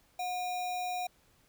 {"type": "tone with sample-and-hold", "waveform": "sine", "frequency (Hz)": 724, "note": "F#5", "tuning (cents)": -38, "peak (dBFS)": -32, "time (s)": [0.19, 1.07], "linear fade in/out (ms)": 5, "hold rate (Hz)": 3150, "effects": ["pink hiss -67 dBFS RMS until 1.48 s"]}